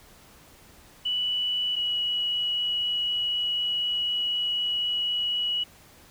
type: tone pair in turn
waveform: sine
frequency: 2960 / 2926 Hz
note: F#7 / F#7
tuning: 0 / -20 cents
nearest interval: unison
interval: 20 cents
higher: first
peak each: -24 dBFS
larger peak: neither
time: 1.05-1.76 / 1.76-5.64 s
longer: second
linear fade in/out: 10 ms
effects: pink hiss -53 dBFS RMS until 6.1 s